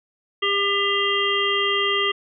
harmonic tone, 400 Hz, G4, 35 cents sharp, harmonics 1 / 3 / 5 / 7 / 8, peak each -25 / -25 / -25 / -25 / -25 dBFS, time 0.42-2.12 s, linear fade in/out 10 ms, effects none

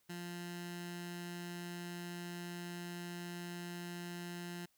15% pulse tone with notch filter, 174.61 Hz, F3, in tune, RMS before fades -45 dBFS, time 0.09-4.66 s, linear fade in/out 10 ms, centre 550 Hz, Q 0.85, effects white hiss -75 dBFS RMS until 4.77 s

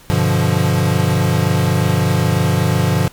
square chord, G dominant seventh, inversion none, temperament equal, 98 / 123.47 / 146.83 / 174.61 Hz, G2 / B2 / D3 / F3, 0 / 0 / 0 / 0 cents, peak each -19 dBFS, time 0.1-3.08 s, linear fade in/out 0 ms, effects pink hiss -44 dBFS RMS until 3.12 s + MP3 96 kbps

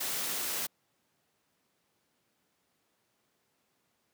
white noise, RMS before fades -34 dBFS, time 0-0.67 s, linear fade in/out 10 ms, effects pink hiss -75 dBFS RMS until 4.13 s + high-pass 150 Hz 12 dB/octave

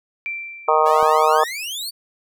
sine tone with exponential decay, 2349 Hz, D7, in tune, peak -22 dBFS, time 0.26-1.28 s, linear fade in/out 0 ms, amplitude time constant 220 ms
harmonic tone, 155.4 Hz, D#3, 2 cents flat, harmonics 3 / 4 / 5 / 6 / 7 / 8, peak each -20 / -20 / -20 / -20 / -20 / -20 dBFS, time 0.68-1.44 s, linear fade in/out 5 ms
sawtooth exponential sweep, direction up, 534 to 4656 Hz, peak -23 dBFS, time 0.85-1.91 s, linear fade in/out 20 ms
click, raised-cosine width 2 ms, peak -22 dBFS, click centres 1.028 s
effects none

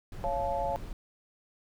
brown noise, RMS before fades -39 dBFS, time 0.12-0.93 s, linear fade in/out 2 ms
sine chord, Db augmented, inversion none, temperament just, 554.4 / 693 / 866.2 Hz, Db5 / F5 / A5, 0 / -14 / -27 cents, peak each -33 dBFS, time 0.24-0.76 s, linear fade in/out 0 ms
effects none

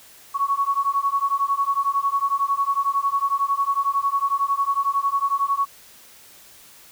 sine beating tone pair, 1108.7 / 1119.7 Hz, C#6 / C#6, 0 / +17 cents, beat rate 11 Hz, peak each -22 dBFS, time 0.34-5.66 s, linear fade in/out 20 ms, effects white hiss -48 dBFS RMS until 6.91 s

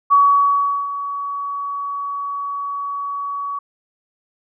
sine tone with ADSR envelope, 1130 Hz, C#6, 33 cents sharp, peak -8 dBFS, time 0.1-3.59 s, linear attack 25 ms, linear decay 750 ms, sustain -14 dB, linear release 6 ms, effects none

